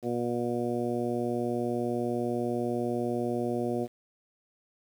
harmonic tone, 120 Hz, B2, 49 cents flat, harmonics 1 / 2 / 3 / 4 / 5 / 6, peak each -38 / -32 / -32 / -35 / -37 / -38 dBFS, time 0.02-3.88 s, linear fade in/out 50 ms, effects 9-bit

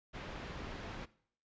pink low-pass noise, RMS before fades -45 dBFS, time 0.13-1.06 s, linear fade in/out 20 ms, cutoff 3100 Hz, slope 12 dB/octave, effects noise-tail reverb RT60 0.6 s tail -20 dB re dry + resampled to 16000 Hz

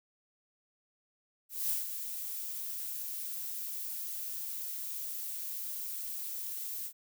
violet noise with ADSR envelope, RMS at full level -31 dBFS, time 1.49-6.93 s, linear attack 210 ms, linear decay 150 ms, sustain -8 dB, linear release 72 ms, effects none

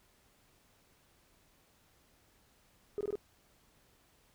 sine tone bursts, 412.3 Hz, G#4, 13 cents flat, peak -31 dBFS, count 4, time 2.98-3.155 s, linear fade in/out 0 ms, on 28 ms, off 21 ms, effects tanh soft clip ceiling -29 dBFS + pink hiss -68 dBFS RMS until 4.34 s

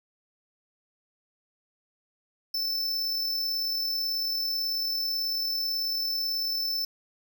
square tone with amplitude modulation, 5290 Hz, E8, 5 cents sharp, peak -26 dBFS, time 2.54-6.85 s, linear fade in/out 5 ms, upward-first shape sine, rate 38.2 Hz, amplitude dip 25%, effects none

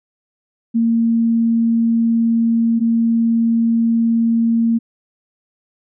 sine tone pair in turn, 229.7 / 229.7 Hz, A#3 / A#3, -25 / -25 cents, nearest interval unison, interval 0 cents, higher neither, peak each -12 dBFS, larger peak neither, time 0.74-2.8 / 2.8-4.79 s, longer first, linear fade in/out 20 ms, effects none

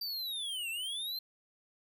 square linear two-way sweep, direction down then up, 4699 to 2637 to 4177 Hz, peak -36 dBFS, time 0.01-1.19 s, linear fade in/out 5 ms, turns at 0.7 s, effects none

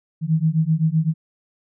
sine beating tone pair, 155.56 / 163.36 Hz, D#3 / E3, 0 / -15 cents, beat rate 7.8 Hz, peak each -19 dBFS, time 0.21-1.14 s, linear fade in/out 50 ms, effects none

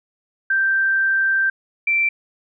sine tone pair in turn, 1568 / 2345 Hz, G6 / D7, 0 / -3 cents, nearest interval perfect fifth, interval 697 cents, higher second, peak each -15 dBFS, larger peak neither, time 0.5-1.5 / 1.87-2.09 s, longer first, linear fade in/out 5 ms, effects none

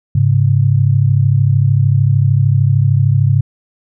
sine tone pair together, 103.83 / 137.08 Hz, G#2 / C#3, 0 / -19 cents, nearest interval perfect fourth, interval 481 cents, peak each -11 dBFS, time 0.15-3.41 s, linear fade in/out 5 ms, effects none

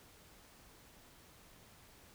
silence, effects pink hiss -61 dBFS RMS until 2.14 s

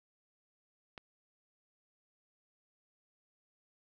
click, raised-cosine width 0.3 ms, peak -29 dBFS, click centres 0.978 s, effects none

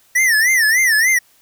square tone with vibrato, 1895 Hz, A#6, 28 cents sharp, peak -12 dBFS, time 0.15-1.19 s, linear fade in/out 10 ms, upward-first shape sine, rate 3.4 Hz, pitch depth 180 cents each way, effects white hiss -54 dBFS RMS until 1.41 s

